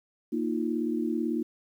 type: chord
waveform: sine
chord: Bb suspended fourth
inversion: none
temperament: equal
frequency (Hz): 233.1 / 311.1 / 349.2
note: Bb3 / Eb4 / F4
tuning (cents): 0 / 0 / 0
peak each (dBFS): -30 / -30 / -32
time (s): 0.32-1.43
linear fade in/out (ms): 10
effects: 10-bit